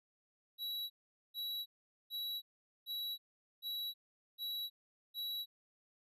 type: tone bursts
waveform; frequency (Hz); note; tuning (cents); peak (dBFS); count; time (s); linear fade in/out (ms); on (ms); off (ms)
square; 3908; B7; -19; -39; 7; 0.58-5.46; 50; 320; 440
effects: resampled to 32000 Hz